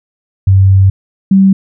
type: tone pair in turn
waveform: sine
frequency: 96.3 / 192.98 Hz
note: G2 / G3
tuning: -30 / -27 cents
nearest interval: octave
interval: 1203 cents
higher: second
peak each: -3 dBFS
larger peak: neither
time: 0.47-0.9 / 1.31-1.53 s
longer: first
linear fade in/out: 5 ms
effects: none